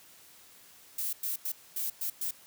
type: noise bursts at uneven times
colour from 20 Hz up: violet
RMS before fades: -33 dBFS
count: 6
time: 0.98-1.13 / 1.23-1.36 / 1.45-1.52 / 1.76-1.9 / 2.01-2.1 / 2.21-2.31 s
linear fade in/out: 5 ms
effects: white hiss -56 dBFS RMS until 2.46 s + high-pass 60 Hz 12 dB/octave